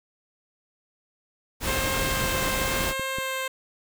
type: noise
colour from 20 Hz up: pink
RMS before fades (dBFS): -28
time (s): 1.6-2.94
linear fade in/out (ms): 50
type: click train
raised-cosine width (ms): 3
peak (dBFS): -22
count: 9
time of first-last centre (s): 1.67-3.185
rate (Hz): 5.28
type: tone with vibrato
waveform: 10% pulse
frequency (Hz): 529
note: C5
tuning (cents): +19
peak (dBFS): -19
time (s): 1.67-3.48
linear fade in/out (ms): 5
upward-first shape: sine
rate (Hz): 0.98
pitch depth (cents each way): 10
effects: none